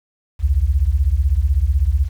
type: beating tone pair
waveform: sine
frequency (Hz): 61 / 77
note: B1 / D#2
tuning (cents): -21 / -17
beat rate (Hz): 16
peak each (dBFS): -16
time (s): 0.39-2.09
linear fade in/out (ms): 50
effects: 8-bit